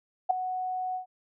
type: tone with ADSR envelope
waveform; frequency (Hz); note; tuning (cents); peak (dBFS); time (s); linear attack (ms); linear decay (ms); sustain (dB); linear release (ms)
sine; 740; F#5; 0; -16; 0.29-1.06; 16; 5; -13; 110
effects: none